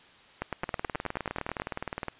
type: two click trains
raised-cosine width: 0.5 ms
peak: -17 / -15 dBFS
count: 29 / 12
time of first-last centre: 0.64-2.083 / 0.42-1.599 s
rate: 19.4 / 9.33 Hz
effects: white hiss -55 dBFS RMS until 2.19 s + resampled to 8000 Hz

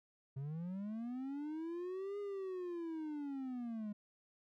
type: linear two-way sweep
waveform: triangle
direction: up then down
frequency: 130.81 to 411.2 to 204.2 Hz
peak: -38 dBFS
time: 0.36-3.93 s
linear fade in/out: 10 ms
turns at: 2.19 s
effects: none

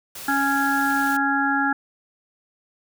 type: noise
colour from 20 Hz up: white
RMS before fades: -36 dBFS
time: 0.15-1.17 s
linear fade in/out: 5 ms
type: harmonic tone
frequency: 277.2 Hz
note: C#4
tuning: in tune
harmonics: 1 / 3 / 5 / 6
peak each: -24 / -24 / -24 / -24 dBFS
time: 0.28-1.73 s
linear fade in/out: 5 ms
effects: none

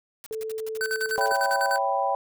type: noise bursts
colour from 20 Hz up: white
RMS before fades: -42 dBFS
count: 16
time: 0.24-1.538 s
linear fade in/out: 0 ms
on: 23 ms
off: 62 ms
type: tone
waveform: sine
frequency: 440 Hz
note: A4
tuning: in tune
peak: -29 dBFS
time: 0.31-1.32 s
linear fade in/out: 0 ms
type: tone with tremolo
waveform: square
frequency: 1526 Hz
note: G6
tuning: 47 cents flat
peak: -25 dBFS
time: 0.81-1.78 s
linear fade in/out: 0 ms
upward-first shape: square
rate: 10 Hz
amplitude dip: 80%
type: chord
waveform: sine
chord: C# half-diminished seventh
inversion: none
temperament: equal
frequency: 554.4 / 659.3 / 784 / 987.8 Hz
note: C#5 / E5 / G5 / B5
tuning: 0 / 0 / 0 / 0 cents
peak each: -28 / -31 / -25 / -28 dBFS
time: 1.18-2.15 s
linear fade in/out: 0 ms
effects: none

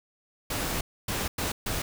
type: noise bursts at uneven times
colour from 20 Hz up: pink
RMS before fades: -30 dBFS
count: 4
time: 0.5-0.81 / 1.08-1.28 / 1.38-1.52 / 1.66-1.82 s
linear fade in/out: 5 ms
effects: none

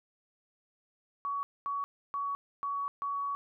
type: tone bursts at uneven times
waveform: sine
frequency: 1126 Hz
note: C#6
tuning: 27 cents sharp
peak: -31 dBFS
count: 5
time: 1.25-1.43 / 1.66-1.84 / 2.14-2.35 / 2.63-2.88 / 3.02-3.35 s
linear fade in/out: 0 ms
effects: none

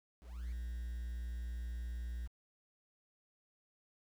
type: tone with ADSR envelope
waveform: triangle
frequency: 59.5 Hz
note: A#1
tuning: 36 cents sharp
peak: -34 dBFS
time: 0.2-2.28 s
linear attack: 320 ms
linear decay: 7 ms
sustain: -2 dB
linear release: 20 ms
effects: tanh soft clip ceiling -32 dBFS + 10-bit

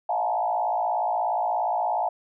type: tone with frequency modulation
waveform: sine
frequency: 785 Hz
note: G5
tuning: 2 cents sharp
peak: -22 dBFS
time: 0.09-2.09 s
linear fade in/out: 5 ms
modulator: 56.9 Hz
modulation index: 2.3
effects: none

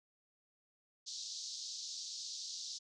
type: band-pass noise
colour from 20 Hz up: pink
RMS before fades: -45 dBFS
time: 1.06-2.79 s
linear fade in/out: 20 ms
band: 3900 to 6600 Hz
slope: 48 dB/octave
effects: none

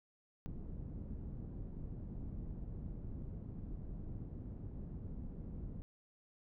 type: low-pass noise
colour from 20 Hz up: pink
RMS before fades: -45 dBFS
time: 0.46-5.82 s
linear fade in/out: 0 ms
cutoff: 220 Hz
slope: 12 dB/octave
effects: none

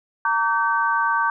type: tone cluster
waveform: sine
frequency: 920 / 1148 / 1542 Hz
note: A#5 / D6 / G6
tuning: -23 / -40 / -29 cents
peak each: -22 dBFS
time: 0.25-1.3 s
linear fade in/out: 2 ms
effects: none

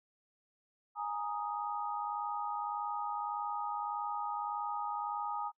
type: chord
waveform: sine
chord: Ab suspended second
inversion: none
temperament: equal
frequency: 830.6 / 932.3 / 1244.5 Hz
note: Ab5 / Bb5 / Eb6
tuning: 0 / 0 / 0 cents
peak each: -38 / -40 / -39 dBFS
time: 0.95-5.52 s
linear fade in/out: 50 ms
effects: noise-tail reverb RT60 0.1 s tail -26 dB re dry

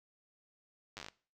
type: slowing click train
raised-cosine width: 0.2 ms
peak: -27 dBFS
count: 9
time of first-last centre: 0.97-1.085 s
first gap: 9 ms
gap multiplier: 1.13
effects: noise-tail reverb RT60 0.4 s tail -20 dB re dry

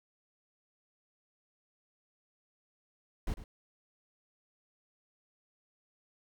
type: noise with echo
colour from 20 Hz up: brown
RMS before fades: -33 dBFS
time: 3.27-3.34 s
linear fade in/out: 2 ms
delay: 100 ms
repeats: 1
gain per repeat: -13 dB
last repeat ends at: 3.44 s
effects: none

